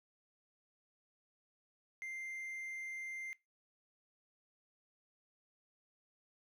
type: tone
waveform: triangle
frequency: 2093 Hz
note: C7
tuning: in tune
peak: -40 dBFS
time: 2.02-3.33 s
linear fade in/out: 0 ms
effects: noise-tail reverb RT60 0.2 s tail -19 dB re dry